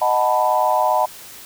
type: chord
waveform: sine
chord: B dominant seventh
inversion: first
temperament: equal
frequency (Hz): 622.3 / 740 / 880 / 987.8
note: D#5 / F#5 / A5 / B5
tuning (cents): 0 / 0 / 0 / 0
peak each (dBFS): -20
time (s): 0.01-1.06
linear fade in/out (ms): 10
effects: white hiss -39 dBFS RMS until 1.45 s